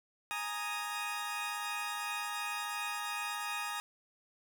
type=chord; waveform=20% pulse; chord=Ab suspended second; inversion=none; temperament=equal; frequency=830.6 / 932.3 / 1244.5 Hz; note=Ab5 / Bb5 / Eb6; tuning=0 / 0 / 0 cents; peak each=-36 / -37 / -34 dBFS; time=0.31-3.8 s; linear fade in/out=0 ms; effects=none